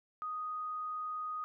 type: tone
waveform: sine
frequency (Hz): 1244.5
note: D#6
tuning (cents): 0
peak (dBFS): -36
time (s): 0.22-1.44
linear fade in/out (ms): 0
effects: none